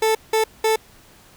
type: tone bursts at uneven times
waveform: 30% pulse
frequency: 440.3 Hz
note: A4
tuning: 1 cent sharp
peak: -13 dBFS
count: 3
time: 0.02-0.15 / 0.33-0.44 / 0.64-0.76 s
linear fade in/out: 5 ms
effects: pink hiss -50 dBFS RMS until 1.36 s